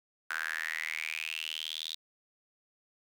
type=tone with high-pass filter sweep; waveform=sawtooth; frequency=79.4 Hz; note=D#2; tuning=36 cents sharp; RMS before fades=-37 dBFS; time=0.3-1.95 s; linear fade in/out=5 ms; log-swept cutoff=1500 to 3800 Hz; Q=8.6; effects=none